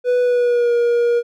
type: tone with pitch glide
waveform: triangle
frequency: 493.9 to 475.2 Hz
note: B4 to A#4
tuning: 0 to +33 cents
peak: -11 dBFS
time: 0.04-1.23 s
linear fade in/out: 50 ms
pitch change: -67 cents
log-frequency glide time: 0.21-0.73 s
effects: none